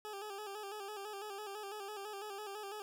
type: tone with vibrato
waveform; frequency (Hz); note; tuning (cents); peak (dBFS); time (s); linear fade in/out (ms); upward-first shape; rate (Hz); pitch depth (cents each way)
20% pulse; 409.7; G#4; -24; -38; 0.05-2.82; 0; square; 6; 63
effects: none